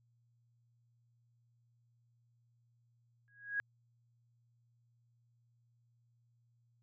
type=tone with exponential growth; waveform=sine; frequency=1650 Hz; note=G#6; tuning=12 cents flat; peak=-30 dBFS; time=3.28-3.6 s; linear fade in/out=0 ms; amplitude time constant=68 ms; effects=added 118 Hz sine -70 dBFS peak until 6.82 s